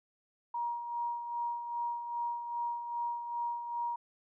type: tone with tremolo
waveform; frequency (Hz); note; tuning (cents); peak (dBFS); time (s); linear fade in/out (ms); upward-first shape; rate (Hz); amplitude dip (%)
sine; 948; A#5; +29; -31; 0.54-3.96; 5; sine; 2.5; 55
effects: none